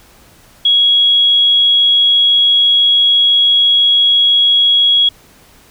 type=tone; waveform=sine; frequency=3322 Hz; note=G#7; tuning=in tune; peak=-7 dBFS; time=0.65-5.09 s; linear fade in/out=5 ms; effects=pink hiss -45 dBFS RMS until 5.7 s